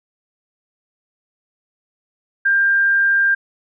sine tone, 1594 Hz, G6, 28 cents sharp, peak -12 dBFS, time 2.45-3.35 s, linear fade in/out 10 ms, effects none

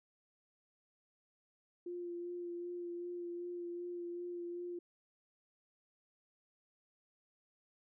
sine tone with vibrato, 349.2 Hz, F4, in tune, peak -40 dBFS, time 1.86-4.79 s, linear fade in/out 5 ms, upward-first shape sine, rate 2.6 Hz, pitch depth 17 cents each way, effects none

